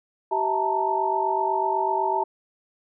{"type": "tone cluster", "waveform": "sine", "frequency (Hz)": [384.6, 650, 879, 927], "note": ["G4", "E5", "A5", "A#5"], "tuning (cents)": [-33, -24, -2, -10], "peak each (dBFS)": [-28, -30, -24, -26], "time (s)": [0.31, 2.24], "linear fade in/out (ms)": 10, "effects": []}